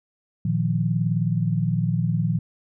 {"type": "chord", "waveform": "sine", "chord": "Bb suspended fourth", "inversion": "none", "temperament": "just", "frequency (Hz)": [116.54, 155.39, 174.81], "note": ["Bb2", "Eb3", "F3"], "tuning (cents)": [0, -2, 2], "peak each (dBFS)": -24, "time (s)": [0.45, 2.39], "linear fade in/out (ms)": 5, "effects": []}